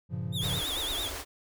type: chord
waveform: triangle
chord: G half-diminished seventh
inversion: none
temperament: equal with one note detuned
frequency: 98 / 116.54 / 138.59 / 173.71 Hz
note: G2 / Bb2 / Db3 / F3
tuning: 0 / 0 / 0 / -9 cents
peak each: -35 dBFS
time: 0.09-0.62 s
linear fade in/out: 50 ms
type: tone with vibrato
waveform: 45% pulse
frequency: 3520 Hz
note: A7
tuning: in tune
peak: -31 dBFS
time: 0.32-1.11 s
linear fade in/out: 50 ms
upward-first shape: triangle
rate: 9 Hz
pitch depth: 150 cents each way
type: band-stop noise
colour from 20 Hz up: pink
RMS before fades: -37 dBFS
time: 0.4-1.25 s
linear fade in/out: 50 ms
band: 100 to 260 Hz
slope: 96 dB/octave
effects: none